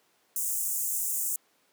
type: high-pass noise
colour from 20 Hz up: pink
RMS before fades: -30 dBFS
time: 0.36-1.36 s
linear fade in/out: 2 ms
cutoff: 6900 Hz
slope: 48 dB/octave
effects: pink hiss -67 dBFS RMS until 1.72 s + high-pass 300 Hz 12 dB/octave